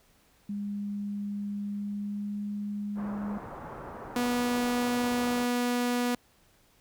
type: tone with pitch glide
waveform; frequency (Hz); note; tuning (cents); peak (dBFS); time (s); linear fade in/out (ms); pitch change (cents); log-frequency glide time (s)
sine; 203.6 to 205.6; G#3 to G#3; -34 to -17; -31; 0.49-3.38; 5; +17; 1.7-2.46
type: low-pass noise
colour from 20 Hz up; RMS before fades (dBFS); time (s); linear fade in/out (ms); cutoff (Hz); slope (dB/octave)
white; -42; 2.95-5.47; 50; 1200; 24
type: tone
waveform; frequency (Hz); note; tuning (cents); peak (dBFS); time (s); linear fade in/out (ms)
sawtooth; 244; B3; -21; -22; 4.16-6.15; 2
effects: pink hiss -64 dBFS RMS until 6.8 s